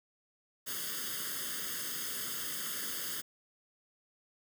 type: noise with comb filter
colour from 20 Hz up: white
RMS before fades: -38 dBFS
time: 0.66-3.22 s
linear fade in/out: 20 ms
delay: 0.61 ms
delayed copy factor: +1
effects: high-pass 150 Hz 12 dB/octave